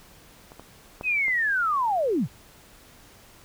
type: clicks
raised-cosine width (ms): 1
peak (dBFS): -30 / -27 / -21 / -28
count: 4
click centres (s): 0.519 / 0.596 / 1.011 / 1.282
type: linear sweep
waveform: sine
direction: down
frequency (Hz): 2583 to 90.6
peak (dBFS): -21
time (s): 1.03-2.28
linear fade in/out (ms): 50
effects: pink hiss -52 dBFS RMS until 3.44 s